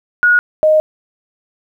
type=tone pair in turn; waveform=sine; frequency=1450 / 620.3 Hz; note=F#6 / D#5; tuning=-35 / -5 cents; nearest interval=octave + minor third; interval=1470 cents; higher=first; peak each=-7 dBFS; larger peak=neither; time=0.23-0.39 / 0.63-0.8 s; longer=second; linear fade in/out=0 ms; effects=8-bit